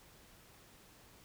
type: silence
effects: pink hiss -61 dBFS RMS until 1.24 s